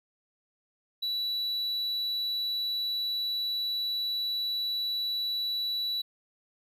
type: tone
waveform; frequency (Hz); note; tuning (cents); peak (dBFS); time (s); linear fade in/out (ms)
triangle; 3940; B7; -5; -27; 1.02-6.02; 10
effects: none